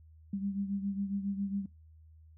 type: beating tone pair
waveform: sine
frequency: 197.2 / 204.5 Hz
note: G3 / G#3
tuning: +11 / -26 cents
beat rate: 7.3 Hz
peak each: -33 / -39 dBFS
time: 0.33-1.66 s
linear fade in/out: 5 ms
effects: noise-tail reverb RT60 0.2 s tail -22 dB re dry + added 79 Hz sine -54 dBFS peak until 2.37 s